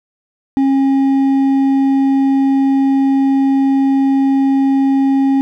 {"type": "tone with hard clipping", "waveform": "triangle", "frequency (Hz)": 271.4, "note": "C#4", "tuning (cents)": -36, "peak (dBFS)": -11, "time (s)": [0.57, 5.41], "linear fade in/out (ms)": 0, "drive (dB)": 8, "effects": []}